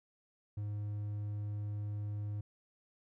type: tone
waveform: triangle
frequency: 103.83 Hz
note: G#2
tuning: in tune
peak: -34 dBFS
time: 0.57-2.41 s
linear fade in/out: 5 ms
effects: none